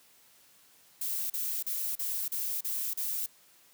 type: noise bursts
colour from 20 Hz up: violet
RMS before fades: -33 dBFS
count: 7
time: 1.01-3.262 s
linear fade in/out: 5 ms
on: 290 ms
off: 37 ms
effects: white hiss -61 dBFS RMS until 3.73 s + high-pass 80 Hz 12 dB/octave